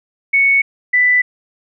sine tone pair in turn, 2217 / 1986.4 Hz, C#7 / B6, 0 / +9 cents, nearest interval major second, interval 191 cents, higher first, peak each -9 dBFS, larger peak neither, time 0.33-0.62 / 0.93-1.22 s, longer neither, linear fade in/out 10 ms, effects none

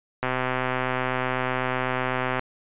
click train, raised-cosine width 0.5 ms, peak -10 dBFS, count 278, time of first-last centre 0.23-2.394 s, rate 128 Hz, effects resampled to 8000 Hz

